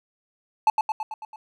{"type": "tone with echo", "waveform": "triangle", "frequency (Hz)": 869, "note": "A5", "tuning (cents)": -22, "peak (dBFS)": -12, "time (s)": [0.67, 0.7], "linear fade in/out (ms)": 2, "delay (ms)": 110, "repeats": 6, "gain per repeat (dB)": -4, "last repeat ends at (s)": 1.36, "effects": []}